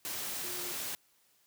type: tone in noise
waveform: sine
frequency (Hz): 356.3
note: F4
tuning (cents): +35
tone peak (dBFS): -46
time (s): 0.44-0.72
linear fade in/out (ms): 0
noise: white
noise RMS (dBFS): -38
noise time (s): 0.05-0.95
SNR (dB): -11
effects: white hiss -69 dBFS RMS until 1.46 s + high-pass 80 Hz 12 dB/octave